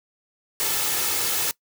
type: noise with comb filter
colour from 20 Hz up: white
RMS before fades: -24 dBFS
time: 0.6-1.51 s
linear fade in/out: 0 ms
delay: 2.3 ms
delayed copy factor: +0.5
effects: noise-tail reverb RT60 0.1 s tail -22 dB re dry + high-pass 100 Hz 12 dB/octave